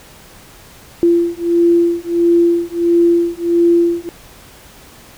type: beating tone pair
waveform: sine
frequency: 341.3 / 342.8 Hz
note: F4 / F4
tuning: -40 / -32 cents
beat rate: 1.5 Hz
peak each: -13 dBFS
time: 1.03-4.09 s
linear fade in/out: 0 ms
effects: pink hiss -41 dBFS RMS until 5.17 s